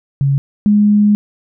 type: tone pair in turn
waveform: sine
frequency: 138.59 / 207.7 Hz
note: C#3 / G#3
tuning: 0 / 0 cents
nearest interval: perfect fifth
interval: 700 cents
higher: second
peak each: -10 / -7 dBFS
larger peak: second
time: 0.21-0.38 / 0.66-1.15 s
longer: second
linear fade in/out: 0 ms
effects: none